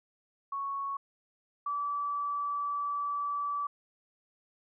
sine tone pair in turn, 1108.7 / 1154.3 Hz, C#6 / D6, 0 / -30 cents, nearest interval minor second, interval 70 cents, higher second, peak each -32 / -30 dBFS, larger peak second, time 0.52-0.97 / 1.66-3.67 s, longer second, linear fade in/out 5 ms, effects none

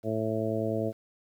harmonic tone, 110 Hz, A2, in tune, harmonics 1 / 2 / 3 / 4 / 5 / 6, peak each -34 / -34 / -34 / -34 / -34 / -34 dBFS, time 0.03-0.93 s, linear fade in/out 50 ms, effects 10-bit

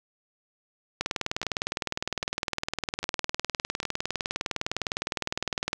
two click trains, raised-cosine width 0.2 ms, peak -19 / -10 dBFS, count 4 / 94, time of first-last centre 1.43-3.83 / 1.01-5.731 s, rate 1.25 / 19.7 Hz, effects none

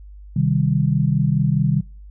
sine chord, C minor, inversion none, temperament equal, 130.81 / 155.56 / 196 Hz, C3 / Eb3 / G3, 0 / 0 / 0 cents, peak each -19 / -18 / -22 dBFS, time 0.36-1.81 s, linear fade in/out 5 ms, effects noise-tail reverb RT60 0.4 s tail -26 dB re dry + added 50 Hz sine -37 dBFS peak until 2.1 s

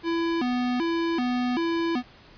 square tone with vibrato, 287.6 Hz, D4, 36 cents flat, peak -24 dBFS, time 0.03-2.03 s, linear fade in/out 50 ms, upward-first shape square, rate 1.3 Hz, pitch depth 260 cents each way, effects pink hiss -51 dBFS RMS until 2.37 s + resampled to 11025 Hz

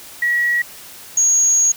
sine tone pair in turn, 1919 / 6629 Hz, A#6 / G#8, +50 / -4 cents, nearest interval octave + major sixth, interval 2146 cents, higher second, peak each -14 / -11 dBFS, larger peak second, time 0.22-0.62 / 1.17-1.72 s, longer second, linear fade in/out 5 ms, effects white hiss -38 dBFS RMS until 1.76 s

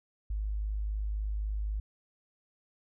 sine tone, 51.91 Hz, G#1, in tune, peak -30 dBFS, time 0.3-1.8 s, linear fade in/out 5 ms, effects none

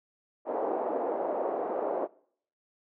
white band-pass noise, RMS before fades -31 dBFS, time 0.45-2.08 s, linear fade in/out 50 ms, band 360 to 720 Hz, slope 24 dB/octave, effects noise-tail reverb RT60 0.6 s tail -23 dB re dry

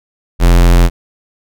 square tone, 43.36 Hz, F1, 12 cents flat, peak -5 dBFS, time 0.39-0.9 s, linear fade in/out 50 ms, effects none

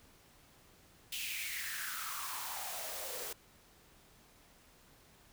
white noise with high-pass filter sweep, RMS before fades -41 dBFS, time 1.12-3.33 s, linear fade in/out 5 ms, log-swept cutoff 2900 to 420 Hz, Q 5.6, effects pink hiss -63 dBFS RMS until 5.32 s

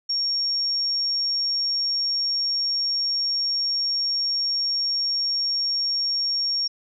sine tone, 5540 Hz, F8, 15 cents flat, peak -21 dBFS, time 0.09-6.68 s, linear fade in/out 10 ms, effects none

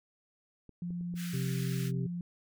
clicks, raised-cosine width 3 ms, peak -38 / -35 / -40 / -35 / -45 dBFS, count 5, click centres 0.693 / 0.906 / 1.01 / 1.14 / 1.475 s
sine tone, 174.61 Hz, F3, in tune, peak -34 dBFS, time 0.82-2.21 s, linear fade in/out 2 ms
pink high-pass noise, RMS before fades -46 dBFS, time 1.15-1.92 s, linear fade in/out 50 ms, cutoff 1400 Hz, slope 48 dB/octave
harmonic tone, 130.81 Hz, C3, in tune, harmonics 1 / 2 / 3, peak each -32 / -46 / -43 dBFS, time 1.33-2.07 s, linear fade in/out 10 ms
effects none

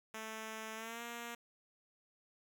5% pulse tone with pitch glide, 220 to 235.8 Hz, A3 to A#3, 0 to +20 cents, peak -32 dBFS, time 0.14-1.35 s, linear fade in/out 5 ms, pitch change +120 cents, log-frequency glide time 0.75-1.02 s, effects 12-bit

